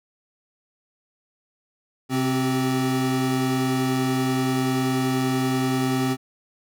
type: tone cluster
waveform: square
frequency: 131.2 / 261.6 / 383.2 Hz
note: C3 / C4 / G4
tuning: +5 / 0 / -39 cents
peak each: -27 / -23 / -31 dBFS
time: 2.09-6.17 s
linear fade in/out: 50 ms
effects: none